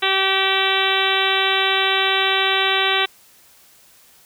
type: harmonic tone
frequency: 385.1 Hz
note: G4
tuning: 31 cents flat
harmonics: 1 / 2 / 3 / 4 / 5 / 6 / 7 / 8 / 9 / 10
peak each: -25 / -25 / -25 / -25 / -25 / -25 / -25 / -25 / -25 / -25 dBFS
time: 0.02-3.06 s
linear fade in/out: 10 ms
effects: white hiss -51 dBFS RMS until 4.25 s